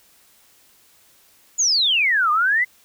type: exponential two-way sweep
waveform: sine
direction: down then up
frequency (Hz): 7040 to 1184 to 2077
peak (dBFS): -15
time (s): 1.58-2.65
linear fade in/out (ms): 20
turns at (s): 2.31
effects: white hiss -55 dBFS RMS until 2.84 s